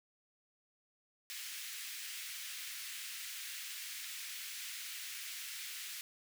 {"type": "high-pass noise", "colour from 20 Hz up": "pink", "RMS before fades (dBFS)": -45, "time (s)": [1.3, 6.01], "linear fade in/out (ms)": 0, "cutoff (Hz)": 1900, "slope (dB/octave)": 24, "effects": []}